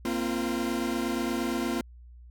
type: chord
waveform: 40% pulse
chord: Bb suspended second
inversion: none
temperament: equal with one note detuned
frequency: 233.1 / 261.6 / 342.8 Hz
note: Bb3 / C4 / F4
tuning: 0 / 0 / -32 cents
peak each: -31 dBFS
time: 0.05-1.81 s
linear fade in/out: 2 ms
effects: added 60 Hz sine -46 dBFS peak until 2.3 s